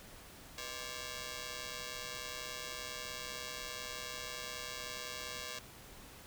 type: ring-modulated tone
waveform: 5% pulse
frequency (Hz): 554.4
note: C#5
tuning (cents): 0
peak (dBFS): -27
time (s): 0.58-5.59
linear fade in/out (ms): 2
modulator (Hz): 65.1
effects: pink hiss -54 dBFS RMS until 6.26 s